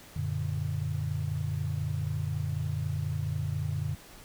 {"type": "chord", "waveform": "sine", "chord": "Gb augmented", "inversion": "none", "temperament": "equal", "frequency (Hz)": [92.5, 116.54, 146.83], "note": ["Gb2", "Bb2", "D3"], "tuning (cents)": [0, 0, 0], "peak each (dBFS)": [-33, -35, -32], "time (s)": [0.16, 3.95], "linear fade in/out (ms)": 5, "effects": ["pink hiss -51 dBFS RMS until 4.24 s"]}